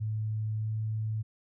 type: tone with pitch glide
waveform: sine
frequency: 108.4 to 109.22 Hz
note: A2 to A2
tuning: -25 to -12 cents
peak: -29 dBFS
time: 0-1.23 s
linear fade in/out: 20 ms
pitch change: +13 cents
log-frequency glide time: 0.57-0.71 s
effects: none